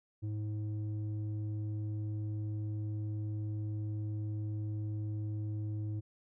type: tone with low-pass filter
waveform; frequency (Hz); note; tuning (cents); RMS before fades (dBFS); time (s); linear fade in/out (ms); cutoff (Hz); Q
square; 106.3; G#2; +41; -37; 0.22-6.01; 20; 230; 7.3
effects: none